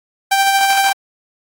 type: tone with tremolo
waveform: sawtooth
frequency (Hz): 784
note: G5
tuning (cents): 0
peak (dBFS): -6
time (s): 0.31-0.93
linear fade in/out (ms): 10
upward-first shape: sine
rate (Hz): 13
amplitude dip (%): 35
effects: AAC 64 kbps